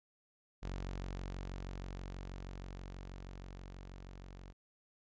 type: tone with level ramp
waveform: sawtooth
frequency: 46.25 Hz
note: F#1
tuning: in tune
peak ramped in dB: -35 to -46 dBFS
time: 0.62-4.53 s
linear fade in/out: 20 ms
effects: resampled to 16000 Hz